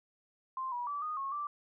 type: tone with pitch steps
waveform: sine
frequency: 1047 / 968 / 1157 / 1234 / 1091 / 1171 Hz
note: C6 / B5 / D6 / D#6 / C#6 / D6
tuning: +1 / -35 / -26 / -15 / -28 / -5 cents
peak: -34 dBFS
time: 0.57-1.47 s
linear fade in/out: 2 ms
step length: 150 ms
effects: none